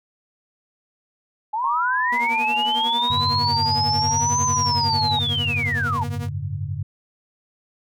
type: linear two-way sweep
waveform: sine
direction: up then down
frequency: 830.6 to 6272 to 830.6 Hz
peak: -21 dBFS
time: 1.53-6.04 s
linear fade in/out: 10 ms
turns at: 4.43 s
type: tone with vibrato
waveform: sine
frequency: 924 Hz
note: A#5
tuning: 16 cents flat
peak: -21 dBFS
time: 1.64-5.19 s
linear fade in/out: 2 ms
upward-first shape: sine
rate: 0.78 Hz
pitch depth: 150 cents each way
type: tone with tremolo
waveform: sawtooth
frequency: 238.3 Hz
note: A#3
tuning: 38 cents sharp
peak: -24 dBFS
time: 2.12-6.29 s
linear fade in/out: 5 ms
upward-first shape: triangle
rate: 11 Hz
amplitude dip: 90%
type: chord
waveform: sine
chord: F# suspended second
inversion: none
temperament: equal with one note detuned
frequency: 92.5 / 103.83 / 141.99 Hz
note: F#2 / G#2 / C#3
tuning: 0 / 0 / +42 cents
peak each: -29 dBFS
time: 3.1-6.83 s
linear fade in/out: 5 ms
effects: none